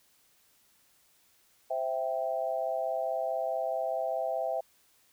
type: chord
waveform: sine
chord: C major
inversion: none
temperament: equal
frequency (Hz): 523.3 / 659.3 / 784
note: C5 / E5 / G5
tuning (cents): 0 / 0 / 0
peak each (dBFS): -35 / -31 / -35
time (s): 1.7-4.61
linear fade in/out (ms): 10
effects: white hiss -66 dBFS RMS until 5.12 s